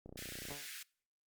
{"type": "click train", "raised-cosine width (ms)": 2, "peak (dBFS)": -36, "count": 15, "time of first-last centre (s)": [0.06, 0.519], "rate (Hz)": 30.5}
{"type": "high-pass noise", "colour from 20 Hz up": "pink", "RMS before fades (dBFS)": -48, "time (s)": [0.17, 0.83], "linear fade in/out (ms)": 5, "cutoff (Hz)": 1500, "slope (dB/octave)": 48}
{"type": "tone with exponential decay", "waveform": "10% pulse", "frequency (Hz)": 143.4, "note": "D3", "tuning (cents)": -41, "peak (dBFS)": -34, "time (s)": [0.5, 0.72], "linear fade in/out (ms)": 2, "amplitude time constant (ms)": 47}
{"effects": ["noise-tail reverb RT60 0.5 s tail -24 dB re dry", "Opus 48 kbps"]}